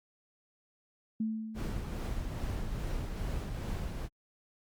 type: tone with exponential decay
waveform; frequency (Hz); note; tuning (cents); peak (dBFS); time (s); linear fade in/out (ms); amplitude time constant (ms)
sine; 220; A3; 0; -28; 1.2-2.31; 5; 240
type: noise with tremolo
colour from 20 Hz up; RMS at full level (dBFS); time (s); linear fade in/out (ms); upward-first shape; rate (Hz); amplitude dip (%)
brown; -34; 1.54-4.09; 50; triangle; 2.4; 40
effects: Opus 48 kbps